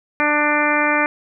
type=harmonic tone; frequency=296.9 Hz; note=D4; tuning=19 cents sharp; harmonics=1 / 2 / 3 / 4 / 5 / 6 / 7 / 8; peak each=-23 / -23 / -23 / -23 / -23 / -23 / -23 / -23 dBFS; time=0.2-1.06 s; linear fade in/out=0 ms; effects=none